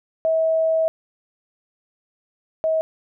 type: tone pair in turn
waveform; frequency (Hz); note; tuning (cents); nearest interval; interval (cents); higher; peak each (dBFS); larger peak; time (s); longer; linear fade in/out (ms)
sine; 645 / 639.1; E5 / D#5; -38 / +46; unison; 16; first; -16 / -17; first; 0.25-0.88 / 2.64-2.81; first; 0
effects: none